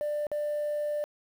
sine tone with dropouts, 593 Hz, D5, 17 cents sharp, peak -26 dBFS, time 0.01-1.04 s, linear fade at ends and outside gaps 0 ms, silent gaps 0.268-0.316 s, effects tanh soft clip ceiling -26 dBFS + 9-bit

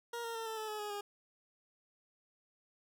20% pulse tone with pitch steps, 471 / 461.6 / 452.3 / 443.3 / 434.4 / 425.7 / 417.2 / 408.8 Hz, A#4 / A#4 / A4 / A4 / A4 / G#4 / G#4 / G#4, +18 / -17 / +48 / +13 / -22 / +43 / +8 / -27 cents, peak -34 dBFS, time 0.13-1.01 s, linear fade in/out 5 ms, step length 110 ms, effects none

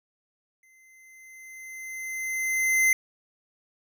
square tone with exponential growth, 2067 Hz, C7, 22 cents flat, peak -18 dBFS, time 0.63-2.93 s, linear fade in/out 2 ms, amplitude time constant 500 ms, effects none

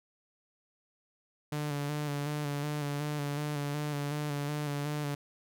sawtooth tone with vibrato, 146.4 Hz, D3, 5 cents flat, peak -28 dBFS, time 1.52-5.15 s, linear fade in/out 5 ms, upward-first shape square, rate 2.7 Hz, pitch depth 30 cents each way, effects none

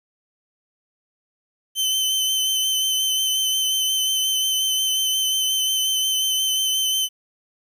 sawtooth tone with vibrato, 3068 Hz, G7, 38 cents flat, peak -16 dBFS, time 1.75-7.09 s, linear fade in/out 50 ms, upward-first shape sine, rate 5.6 Hz, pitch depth 19 cents each way, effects 9-bit

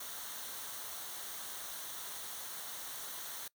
white noise with comb filter, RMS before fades -44 dBFS, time 0-3.48 s, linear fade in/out 5 ms, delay 0.4 ms, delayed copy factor -0.55, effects noise-tail reverb RT60 0.1 s tail -22 dB re dry

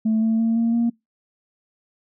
sine tone with pitch steps, 220 / 223.5 / 227 / 230.5 / 234.2 Hz, A3 / A3 / A#3 / A#3 / A#3, 0 / +27 / -46 / -19 / +8 cents, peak -15 dBFS, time 0.05-0.9 s, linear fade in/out 10 ms, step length 170 ms, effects noise-tail reverb RT60 0.2 s tail -26 dB re dry + tanh soft clip ceiling -14 dBFS

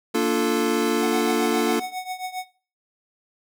square chord, Bb major seventh, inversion none, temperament equal, 233.1 / 293.7 / 349.2 / 440 Hz, Bb3 / D4 / F4 / A4, 0 / 0 / 0 / 0 cents, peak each -26 / -26 / -26 / -25 dBFS, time 0.14-1.8 s, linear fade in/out 10 ms
square tone with tremolo, 740 Hz, F#5, in tune, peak -26 dBFS, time 1-2.46 s, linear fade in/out 50 ms, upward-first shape triangle, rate 7.4 Hz, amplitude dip 90%
effects noise-tail reverb RT60 0.4 s tail -19 dB re dry

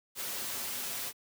white noise with comb filter, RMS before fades -37 dBFS, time 0.15-1.13 s, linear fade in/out 50 ms, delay 6.4 ms, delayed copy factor -0.5, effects high-pass 100 Hz 12 dB/octave

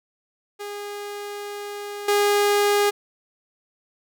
sawtooth tone with level steps, 409.7 Hz, G#4, 24 cents flat, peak -27 / -13 dBFS, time 0.59-2.91 s, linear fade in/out 20 ms, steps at 2.08 s, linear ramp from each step 5 ms, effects none

